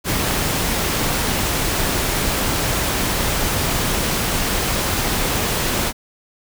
pink noise, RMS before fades -20 dBFS, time 0.04-5.93 s, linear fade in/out 50 ms, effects none

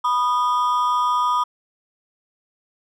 triangle ring-modulated tone, 1108.7 Hz, C#6, in tune, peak -12 dBFS, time 0.04-1.44 s, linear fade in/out 10 ms, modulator 123 Hz, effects none

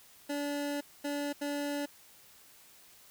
25% pulse tone bursts at uneven times, 288.1 Hz, D4, 33 cents flat, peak -29 dBFS, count 3, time 0.29-0.81 / 1.04-1.33 / 1.41-1.86 s, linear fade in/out 10 ms, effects white hiss -58 dBFS RMS until 3.1 s

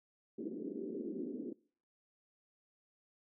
pink band-pass noise, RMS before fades -42 dBFS, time 0.38-1.53 s, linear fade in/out 5 ms, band 220 to 420 Hz, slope 48 dB/octave, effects noise-tail reverb RT60 0.5 s tail -24 dB re dry

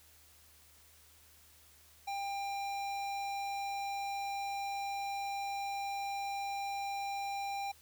square tone with notch filter, 796 Hz, G5, 26 cents sharp, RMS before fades -38 dBFS, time 2.07-7.72 s, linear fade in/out 10 ms, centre 11000 Hz, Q 0.87, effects added 77 Hz sine -67 dBFS peak until 7.81 s + white hiss -62 dBFS RMS until 7.81 s

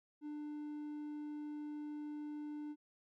triangle tone, 297.8 Hz, D4, 24 cents sharp, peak -40 dBFS, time 0.21-2.76 s, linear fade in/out 50 ms, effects none

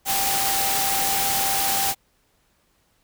sine tone in noise, 786 Hz, G5, 4 cents sharp, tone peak -26 dBFS, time 0.05-1.95 s, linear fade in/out 50 ms, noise white, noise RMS -23 dBFS, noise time 0.05-1.95 s, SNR -6 dB, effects pink hiss -65 dBFS RMS until 3.03 s

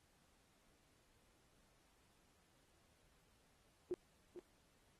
sine tone with echo, 357.2 Hz, F4, 39 cents sharp, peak -38 dBFS, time 3.91-3.94 s, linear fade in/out 0 ms, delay 450 ms, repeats 1, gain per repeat -10 dB, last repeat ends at 4.39 s, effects pink hiss -75 dBFS RMS until 4.99 s + AAC 32 kbps

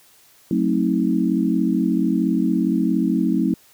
sine chord, F# diminished seventh, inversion none, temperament just, 185 / 222 / 266.4 / 319.7 Hz, F#3 / A3 / C4 / Eb4, 0 / +16 / +31 / +47 cents, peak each -22 dBFS, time 0.51-3.54 s, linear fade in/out 2 ms, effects white hiss -53 dBFS RMS until 3.73 s

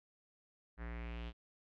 square tone with low-pass filter sweep, 58.2 Hz, A#1, 2 cents flat, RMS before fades -44 dBFS, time 0.77-1.33 s, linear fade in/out 50 ms, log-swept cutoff 1700 to 3300 Hz, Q 3.3, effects none

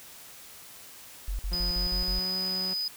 sine tone bursts, 45.97 Hz, F#1, 10 cents flat, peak -28 dBFS, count 6, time 1.28-2.19 s, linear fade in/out 0 ms, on 110 ms, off 50 ms
sawtooth tone with pitch glide, 175.7 to 186.15 Hz, F3 to F#3, +11 to +11 cents, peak -33 dBFS, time 1.51-2.74 s, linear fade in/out 10 ms, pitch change +100 cents, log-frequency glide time 1.72-2.34 s
triangle tone, 4985 Hz, D#8, 2 cents sharp, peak -27 dBFS, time 1.53-2.88 s, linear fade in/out 2 ms
effects white hiss -48 dBFS RMS until 2.96 s

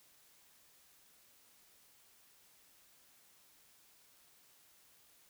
silence, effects white hiss -66 dBFS RMS until 5.29 s

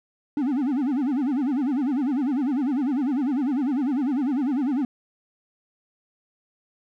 triangle tone with vibrato, 269.7 Hz, C#4, 47 cents flat, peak -19 dBFS, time 0.37-4.85 s, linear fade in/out 2 ms, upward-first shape sine, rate 10 Hz, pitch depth 210 cents each way, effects none

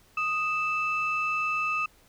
sine tone pair together, 1244.5 / 2637 Hz, D#6 / E7, 0 / 0 cents, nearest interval octave + minor second, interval 1300 cents, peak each -27 dBFS, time 0.17-1.86 s, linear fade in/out 5 ms, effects tanh soft clip ceiling -19 dBFS + pink hiss -60 dBFS RMS until 2.08 s

